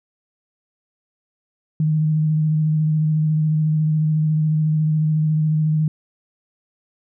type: tone with vibrato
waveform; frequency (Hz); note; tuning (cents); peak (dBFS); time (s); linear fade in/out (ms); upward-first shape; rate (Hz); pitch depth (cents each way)
sine; 155; D#3; -6; -15; 1.8-5.88; 2; square; 14; 16
effects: none